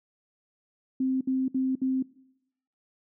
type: tone bursts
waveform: sine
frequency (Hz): 261.6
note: C4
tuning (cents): 0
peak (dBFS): -23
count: 4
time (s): 1-2.026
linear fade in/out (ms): 5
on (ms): 210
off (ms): 62
effects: noise-tail reverb RT60 0.8 s tail -21 dB re dry